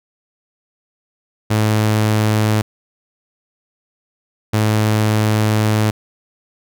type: tone bursts at uneven times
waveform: sawtooth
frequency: 107.7 Hz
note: A2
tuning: 37 cents flat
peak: -9 dBFS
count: 2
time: 1.5-2.62 / 4.53-5.91 s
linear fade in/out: 10 ms
effects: none